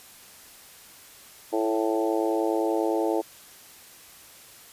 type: harmonic tone with a mistuned harmonic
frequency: 110 Hz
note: A2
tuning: in tune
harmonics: 3 / 4 / 5 / 6 / 7 / 8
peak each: -26 / -28 / -30 / -32 / -33 / -34 dBFS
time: 1.52-3.22 s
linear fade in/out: 20 ms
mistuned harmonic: 3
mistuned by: +16 cents
effects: white hiss -49 dBFS RMS until 4.72 s + resampled to 32000 Hz